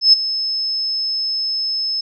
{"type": "tone with ADSR envelope", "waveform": "sine", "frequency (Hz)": 5210, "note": "E8", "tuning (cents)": -21, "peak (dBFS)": -4, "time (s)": [0.01, 2.01], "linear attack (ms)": 120, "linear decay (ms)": 13, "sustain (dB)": -14, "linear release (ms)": 7, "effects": []}